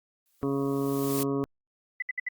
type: noise with exponential growth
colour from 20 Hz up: blue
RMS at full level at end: -31 dBFS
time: 0.26-1.23 s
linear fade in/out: 0 ms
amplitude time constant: 210 ms
type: harmonic tone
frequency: 138.59 Hz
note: C#3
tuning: in tune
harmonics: 1 / 2 / 3 / 4 / 5 / 7 / 8 / 9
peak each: -34 / -28 / -30 / -42 / -44 / -45 / -40 / -47 dBFS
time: 0.43-1.44 s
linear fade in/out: 0 ms
type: tone bursts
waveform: sine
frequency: 2000 Hz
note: B6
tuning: 21 cents sharp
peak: -27 dBFS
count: 4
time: 2-2.287 s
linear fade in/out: 5 ms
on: 23 ms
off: 65 ms
effects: Opus 48 kbps